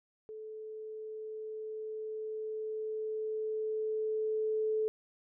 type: tone with level ramp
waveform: sine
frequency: 434.5 Hz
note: A4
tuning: 22 cents flat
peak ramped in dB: -42 to -28 dBFS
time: 0.29-4.88 s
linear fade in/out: 0 ms
effects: none